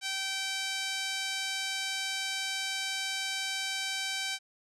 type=tone with band-pass filter; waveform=5% pulse; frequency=774 Hz; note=G5; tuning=22 cents flat; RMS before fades=-34 dBFS; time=0.01-4.39 s; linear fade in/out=50 ms; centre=2600 Hz; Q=0.64; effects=none